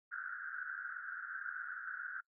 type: band-pass noise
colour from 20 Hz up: white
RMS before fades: -44 dBFS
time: 0.11-2.21 s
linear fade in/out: 10 ms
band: 1400 to 1600 Hz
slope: 96 dB/octave
effects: noise-tail reverb RT60 0.1 s tail -25 dB re dry